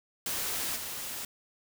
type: noise with level steps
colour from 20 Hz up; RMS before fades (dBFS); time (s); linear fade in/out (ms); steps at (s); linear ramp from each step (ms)
white; -33 / -38; 0.26-1.25; 2; 0.76; 5
effects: none